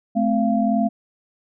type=tone cluster; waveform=sine; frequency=216.2 / 258.3 / 687 Hz; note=A3 / C4 / F5; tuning=-30 / -22 / -29 cents; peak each=-19 / -22 / -22 dBFS; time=0.15-0.89 s; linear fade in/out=20 ms; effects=none